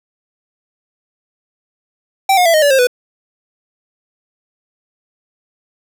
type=tone with pitch steps; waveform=square; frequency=776 / 719.9 / 667.8 / 619.5 / 574.7 / 533.1 / 494.5 Hz; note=G5 / F#5 / E5 / D#5 / D5 / C5 / B4; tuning=-18 / -48 / +22 / -8 / -38 / +32 / +2 cents; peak=-9 dBFS; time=2.29-2.871 s; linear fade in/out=5 ms; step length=83 ms; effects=none